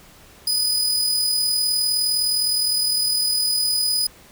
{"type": "tone with amplitude modulation", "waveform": "sawtooth", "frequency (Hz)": 4978, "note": "D#8", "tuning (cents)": 0, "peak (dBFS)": -14, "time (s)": [0.47, 4.07], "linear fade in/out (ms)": 5, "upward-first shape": "sine", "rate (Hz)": 39.6, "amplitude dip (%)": 35, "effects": ["pink hiss -48 dBFS RMS until 4.31 s"]}